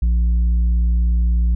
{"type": "tone with tanh clipping", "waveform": "triangle", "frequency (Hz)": 58.27, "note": "A#1", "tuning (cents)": 0, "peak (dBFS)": -14, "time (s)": [0.02, 1.55], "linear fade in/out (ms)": 5, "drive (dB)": 9, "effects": []}